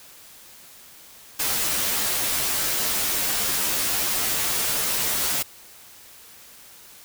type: noise with comb filter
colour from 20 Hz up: white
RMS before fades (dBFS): -24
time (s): 1.39-5.43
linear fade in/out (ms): 10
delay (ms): 12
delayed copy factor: -0.85
effects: white hiss -47 dBFS RMS until 7.04 s